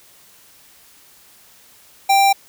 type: tone with sample-and-hold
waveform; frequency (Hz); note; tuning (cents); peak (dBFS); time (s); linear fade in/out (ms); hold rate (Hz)
sine; 787; G5; +7; -10; 2.09-2.33; 10; 3150
effects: white hiss -49 dBFS RMS until 2.48 s